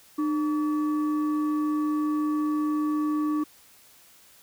sine tone pair together, 302.4 / 1141.7 Hz, D#4 / D6, -49 / -49 cents, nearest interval octave + major seventh, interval 2300 cents, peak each -22 / -32 dBFS, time 0.18-3.44 s, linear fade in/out 10 ms, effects tanh soft clip ceiling -19 dBFS + white hiss -55 dBFS RMS until 4.42 s

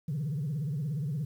sine tone with vibrato, 146.83 Hz, D3, in tune, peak -28 dBFS, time 0.08-1.25 s, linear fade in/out 5 ms, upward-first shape triangle, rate 17 Hz, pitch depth 250 cents each way, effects tanh soft clip ceiling -27 dBFS + 10-bit

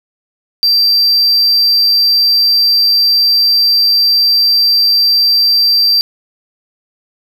triangle tone, 4699 Hz, D8, in tune, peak -6 dBFS, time 0.63-6.01 s, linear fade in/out 0 ms, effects none

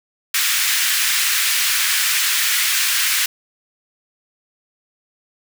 pink high-pass noise, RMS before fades -18 dBFS, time 0.34-3.26 s, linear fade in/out 5 ms, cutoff 1600 Hz, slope 24 dB/octave, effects none

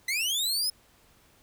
sawtooth linear sweep, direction up, 1985 to 5200 Hz, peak -23 dBFS, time 0.08-0.7 s, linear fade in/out 5 ms, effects pink hiss -61 dBFS RMS until 1.42 s

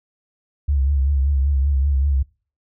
sine tone with vibrato, 69.3 Hz, C#2, in tune, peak -15 dBFS, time 0.68-2.23 s, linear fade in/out 10 ms, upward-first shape triangle, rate 5.2 Hz, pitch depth 92 cents each way, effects noise-tail reverb RT60 0.4 s tail -24 dB re dry

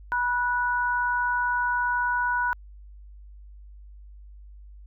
sine tone pair together, 975.1 / 1474 Hz, B5 / F#6, -22 / -7 cents, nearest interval perfect fifth, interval 715 cents, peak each -25 dBFS, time 0.12-2.53 s, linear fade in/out 0 ms, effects added 50 Hz sine -43 dBFS peak until 4.86 s

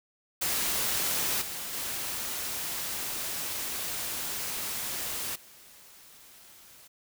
white noise with level steps, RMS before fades -29 / -37 / -34 / -53 dBFS, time 0.41-6.88 s, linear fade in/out 10 ms, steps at 1.41 / 1.73 / 5.35 s, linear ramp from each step 10 ms, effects none

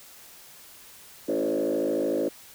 sine tone with frequency modulation, 425.5 Hz, G#4, 42 cents sharp, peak -22 dBFS, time 1.28-2.29 s, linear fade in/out 10 ms, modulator 53.5 Hz, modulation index 3, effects tanh soft clip ceiling -19 dBFS + white hiss -49 dBFS RMS until 2.54 s

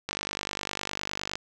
click train, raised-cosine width 0.2 ms, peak -13 dBFS, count 64, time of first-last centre 0.09-1.355 s, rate 49.8 Hz, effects none

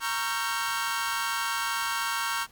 sawtooth chord, G half-diminished seventh, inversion first, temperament equal with one note detuned, 932.3 / 1108.7 / 1361.9 / 1568 Hz, Bb5 / Db6 / F6 / G6, 0 / 0 / -44 / 0 cents, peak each -29 dBFS, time 0-2.47 s, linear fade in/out 50 ms, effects pink hiss -57 dBFS RMS until 2.51 s + MP3 96 kbps

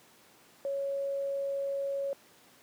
sine tone, 554.4 Hz, C#5, in tune, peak -30 dBFS, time 0.65-2.13 s, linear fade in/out 0 ms, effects pink hiss -59 dBFS RMS until 2.62 s + high-pass 200 Hz 12 dB/octave

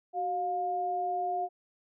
sine tone pair together, 373.5 / 710 Hz, F#4 / F5, +16 / +28 cents, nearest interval major seventh, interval 1112 cents, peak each -37 / -29 dBFS, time 0.13-1.49 s, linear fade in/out 50 ms, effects none

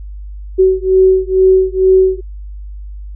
sine beating tone pair, 375.5 / 377.7 Hz, F#4 / F#4, +26 / +36 cents, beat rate 2.2 Hz, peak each -10 dBFS, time 0.58-2.21 s, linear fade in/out 20 ms, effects added 50 Hz sine -25 dBFS peak until 3.15 s

